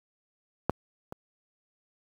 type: clicks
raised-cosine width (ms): 1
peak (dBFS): -9 / -24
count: 2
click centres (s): 0.696 / 1.124
effects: high-pass 60 Hz 12 dB/octave + 8-bit